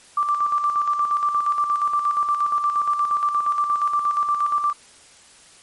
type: tone with tremolo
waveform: sine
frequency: 1174.7 Hz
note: D6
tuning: in tune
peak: -16 dBFS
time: 0.17-4.73 s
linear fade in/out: 5 ms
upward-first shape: square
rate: 8.5 Hz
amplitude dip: 50%
effects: white hiss -49 dBFS RMS until 5.62 s + MP3 48 kbps